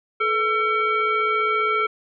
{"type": "tone with frequency modulation", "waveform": "sine", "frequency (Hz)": 1345, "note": "E6", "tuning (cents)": 34, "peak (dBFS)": -18, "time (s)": [0.2, 1.87], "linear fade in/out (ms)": 10, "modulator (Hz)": 915, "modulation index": 0.97, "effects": []}